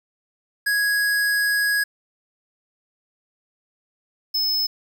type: tone pair in turn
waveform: square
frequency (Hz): 1662 / 5202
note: G#6 / E8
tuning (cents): +1 / -24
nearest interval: octave + minor sixth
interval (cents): 1975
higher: second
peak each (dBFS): -19 / -20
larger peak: first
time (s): 0.66-1.84 / 4.34-4.67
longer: first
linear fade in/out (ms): 10
effects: 9-bit